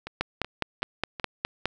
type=two click trains; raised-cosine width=0.3 ms; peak=-19 / -9 dBFS; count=4 / 8; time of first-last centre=0.07-1.198 / 0.21-1.656 s; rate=2.66 / 4.84 Hz; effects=none